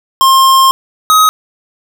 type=tone pair in turn; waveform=square; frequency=1063 / 1264.1 Hz; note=C6 / D#6; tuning=+27 / +27 cents; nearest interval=minor third; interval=300 cents; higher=second; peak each=-5 dBFS; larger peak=neither; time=0.21-0.71 / 1.1-1.29 s; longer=first; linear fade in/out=0 ms; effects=none